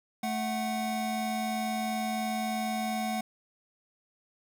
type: tone pair together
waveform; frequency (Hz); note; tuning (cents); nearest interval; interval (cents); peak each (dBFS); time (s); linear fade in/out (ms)
square; 219 / 740; A3 / F#5; -8 / 0; octave + major sixth; 2108; -33 / -33; 0.23-3.21; 5
effects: none